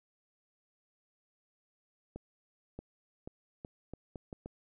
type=accelerating click train; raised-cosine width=2 ms; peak=-29 dBFS; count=8; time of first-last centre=2.16-4.46 s; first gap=630 ms; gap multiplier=0.77; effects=none